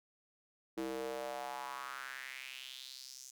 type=tone with high-pass filter sweep; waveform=square; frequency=65.41 Hz; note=C2; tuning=in tune; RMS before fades=-44 dBFS; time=0.77-3.31 s; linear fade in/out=10 ms; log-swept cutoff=330 to 6600 Hz; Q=3.7; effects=none